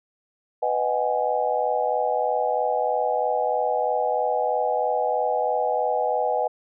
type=chord; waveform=sine; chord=G# minor seventh; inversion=first; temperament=just; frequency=498.4 / 623 / 747.5 / 830.6 Hz; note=B4 / D#5 / F#5 / G#5; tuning=+16 / +2 / +17 / 0 cents; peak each=-26 dBFS; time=0.62-6.48 s; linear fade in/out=10 ms; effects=none